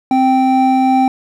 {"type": "tone pair together", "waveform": "triangle", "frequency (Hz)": [261.6, 781.9], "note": ["C4", "G5"], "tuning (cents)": [0, -5], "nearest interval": "octave + perfect fifth", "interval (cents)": 1895, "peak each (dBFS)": -10, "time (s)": [0.11, 1.08], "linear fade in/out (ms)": 2, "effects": []}